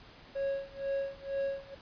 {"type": "tone with tremolo", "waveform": "triangle", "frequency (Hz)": 550, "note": "C#5", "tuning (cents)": -14, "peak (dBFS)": -27, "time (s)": [0.35, 1.75], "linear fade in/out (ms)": 10, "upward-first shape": "sine", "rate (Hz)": 2.1, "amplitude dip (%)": 95, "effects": ["pink hiss -54 dBFS RMS until 1.81 s", "resampled to 11025 Hz"]}